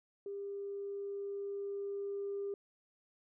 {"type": "tone with level ramp", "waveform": "sine", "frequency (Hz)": 400.1, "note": "G4", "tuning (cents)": 35, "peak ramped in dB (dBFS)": [-39, -35], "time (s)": [0.26, 2.54], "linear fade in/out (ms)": 2, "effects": ["tanh soft clip ceiling -31 dBFS"]}